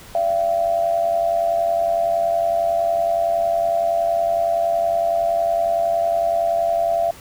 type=tone with amplitude modulation; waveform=sine; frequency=677 Hz; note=E5; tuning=46 cents sharp; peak=-13 dBFS; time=0.15-7.11 s; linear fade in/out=2 ms; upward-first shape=sine; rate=90.8 Hz; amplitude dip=70%; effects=pink hiss -42 dBFS RMS until 7.2 s